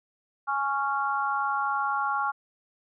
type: harmonic tone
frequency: 277.2 Hz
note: C#4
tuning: in tune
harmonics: 3 / 4 / 5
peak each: -29 / -29 / -29 dBFS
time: 0.47-2.32 s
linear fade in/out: 20 ms
effects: none